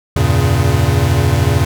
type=chord; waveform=square; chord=E diminished seventh; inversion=none; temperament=equal with one note detuned; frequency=82.41 / 95.98 / 116.54 / 138.59 Hz; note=E2 / G2 / Bb2 / Db3; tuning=0 / -36 / 0 / 0 cents; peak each=-17 dBFS; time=0.16-1.65 s; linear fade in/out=5 ms; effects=none